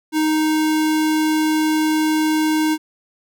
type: tone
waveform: square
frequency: 311.1 Hz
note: D#4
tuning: in tune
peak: -16 dBFS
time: 0.12-2.78 s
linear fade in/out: 50 ms
effects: none